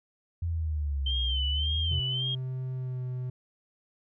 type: linear two-way sweep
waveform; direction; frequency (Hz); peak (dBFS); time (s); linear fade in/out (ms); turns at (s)
sine; down then up; 86.1 to 61.74 to 86.1; -27; 0.42-2; 5; 1.24
type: tone with vibrato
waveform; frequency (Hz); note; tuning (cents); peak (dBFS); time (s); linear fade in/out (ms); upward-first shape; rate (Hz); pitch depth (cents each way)
sine; 3101; G7; -19; -29; 1.06-2.35; 5; sine; 1.8; 78
type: tone with pitch glide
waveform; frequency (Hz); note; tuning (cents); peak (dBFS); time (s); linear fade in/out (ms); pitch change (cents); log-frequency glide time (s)
triangle; 129.2 to 126.47; C3 to B2; -21 to +42; -29; 1.91-3.3; 5; -37; 2.72-3.03
effects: none